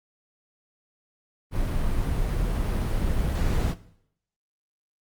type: noise with level ramp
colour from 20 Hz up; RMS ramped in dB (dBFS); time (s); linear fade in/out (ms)
brown; -26 to -23; 1.51-3.75; 50
effects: noise-tail reverb RT60 0.7 s tail -17 dB re dry + Opus 32 kbps